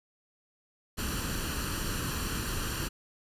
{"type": "noise with comb filter", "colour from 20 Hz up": "pink", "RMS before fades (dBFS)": -33, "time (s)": [0.97, 2.89], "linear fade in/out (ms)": 20, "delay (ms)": 0.69, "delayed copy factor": 0.65, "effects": ["resampled to 32000 Hz"]}